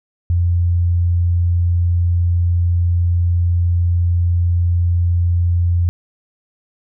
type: tone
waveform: sine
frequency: 86.9 Hz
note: F2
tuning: 8 cents flat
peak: -12 dBFS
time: 0.3-5.89 s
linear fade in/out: 0 ms
effects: none